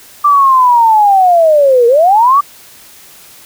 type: linear two-way sweep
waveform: sine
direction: down then up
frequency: 1181 to 460 to 1179 Hz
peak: -4 dBFS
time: 0.24-2.41 s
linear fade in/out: 10 ms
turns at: 1.87 s
effects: white hiss -38 dBFS RMS until 3.45 s